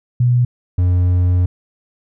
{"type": "tone pair in turn", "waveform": ["sine", "triangle"], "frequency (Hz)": [122.7, 89.57], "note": ["B2", "F2"], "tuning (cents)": [-11, 44], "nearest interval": "perfect fourth", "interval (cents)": 545, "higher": "first", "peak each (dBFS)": [-10, -9], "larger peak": "second", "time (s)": [[0.2, 0.45], [0.78, 1.46]], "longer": "second", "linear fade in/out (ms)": 5, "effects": []}